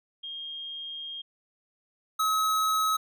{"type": "tone pair in turn", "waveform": ["sine", "square"], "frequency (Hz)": [3229, 1281.4], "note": ["G#7", "E6"], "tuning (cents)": [-49, -49], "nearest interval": "octave + major third", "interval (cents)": 1600, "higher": "first", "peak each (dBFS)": [-35, -24], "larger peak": "second", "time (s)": [[0.23, 1.22], [2.19, 2.97]], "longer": "first", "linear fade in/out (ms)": 10, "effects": []}